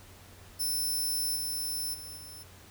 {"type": "tone with level steps", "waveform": "10% pulse", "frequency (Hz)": 5320, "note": "E8", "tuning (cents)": 15, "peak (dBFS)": [-23, -26, -36, -39], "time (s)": [0.59, 2.44], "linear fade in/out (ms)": 20, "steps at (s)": [1.35, 1.93, 2.16], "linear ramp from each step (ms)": 20, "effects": ["added 91 Hz sine -54 dBFS peak until 2.7 s", "pink hiss -54 dBFS RMS until 2.7 s"]}